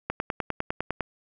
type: click train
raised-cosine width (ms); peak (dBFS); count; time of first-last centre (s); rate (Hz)
0.5; -12; 10; 0.1-1.007; 9.92
effects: none